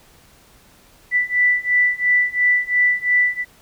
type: beating tone pair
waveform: sine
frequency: 1975.5 / 1978.4 Hz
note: B6 / B6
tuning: 0 / +3 cents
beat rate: 2.9 Hz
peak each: -18 / -17 dBFS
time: 1.11-3.45 s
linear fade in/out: 50 ms
effects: pink hiss -51 dBFS RMS until 3.61 s